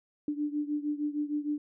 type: beating tone pair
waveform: sine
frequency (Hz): 293.7 / 300.2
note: D4 / D4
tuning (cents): 0 / +38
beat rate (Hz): 6.5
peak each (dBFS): -31 / -34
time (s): 0.28-1.58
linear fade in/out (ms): 2
effects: none